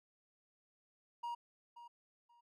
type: tone with echo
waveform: triangle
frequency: 948 Hz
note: A#5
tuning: 29 cents sharp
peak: -37 dBFS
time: 1.23-1.35 s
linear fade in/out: 10 ms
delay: 530 ms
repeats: 2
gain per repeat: -13 dB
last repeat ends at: 2.41 s
effects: none